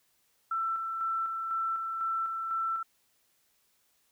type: tone with tremolo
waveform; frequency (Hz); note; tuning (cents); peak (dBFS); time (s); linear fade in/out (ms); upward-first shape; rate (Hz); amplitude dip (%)
sine; 1336; E6; +23; -28; 0.51-2.83; 5; square; 2; 35
effects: white hiss -71 dBFS RMS until 4.11 s